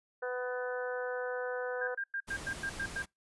harmonic tone, 249.7 Hz, B3, 19 cents sharp, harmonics 2 / 3 / 4 / 5 / 6 / 7, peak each -35 / -44 / -47 / -48 / -40 / -48 dBFS, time 0.22-1.95 s, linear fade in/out 10 ms
sine tone bursts, 1600 Hz, G6, 35 cents sharp, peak -33 dBFS, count 8, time 1.81-3.023 s, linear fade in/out 5 ms, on 65 ms, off 99 ms
pink noise, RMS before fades -44 dBFS, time 2.27-3.06 s, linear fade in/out 20 ms
effects noise-tail reverb RT60 0.2 s tail -26 dB re dry + resampled to 24000 Hz

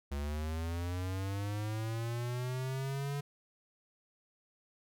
square linear sweep, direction up, 69.7 to 143.6 Hz, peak -35 dBFS, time 0.11-3.21 s, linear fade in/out 10 ms, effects none

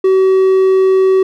triangle tone, 379.6 Hz, F#4, 44 cents sharp, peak -5 dBFS, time 0.04-1.23 s, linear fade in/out 5 ms, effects none

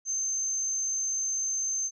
sine tone, 6272 Hz, G8, in tune, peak -27 dBFS, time 0.05-1.91 s, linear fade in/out 50 ms, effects none

